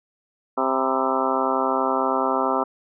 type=harmonic tone with a mistuned harmonic; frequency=132.1 Hz; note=C3; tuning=17 cents sharp; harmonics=2 / 3 / 4 / 5 / 6 / 7 / 8 / 9 / 10; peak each=-28 / -28 / -28 / -28 / -28 / -28 / -28 / -28 / -28 dBFS; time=0.57-2.64 s; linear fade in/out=10 ms; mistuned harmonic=8; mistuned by=-72 cents; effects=none